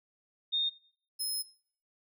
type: tone pair in turn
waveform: sine / 20% pulse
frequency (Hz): 3672 / 5148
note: A#7 / E8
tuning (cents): -27 / -42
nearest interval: tritone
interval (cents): 585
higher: second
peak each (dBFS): -27 / -26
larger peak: second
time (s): 0.52-0.7 / 1.19-1.43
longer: second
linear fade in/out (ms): 20
effects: noise-tail reverb RT60 0.5 s tail -19 dB re dry